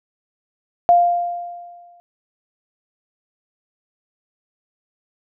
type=tone with exponential decay; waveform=sine; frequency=698.5 Hz; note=F5; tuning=in tune; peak=-7 dBFS; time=0.89-2 s; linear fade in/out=0 ms; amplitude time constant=240 ms; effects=none